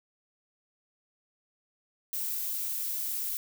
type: noise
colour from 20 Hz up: violet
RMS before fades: -33 dBFS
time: 2.13-3.37 s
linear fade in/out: 0 ms
effects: none